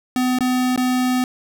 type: tone with dropouts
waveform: square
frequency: 252.6 Hz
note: B3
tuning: 39 cents sharp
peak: -17 dBFS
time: 0.16-1.24 s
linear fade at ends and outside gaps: 1 ms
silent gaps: 0.387-0.407 / 0.761-0.776 s
effects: none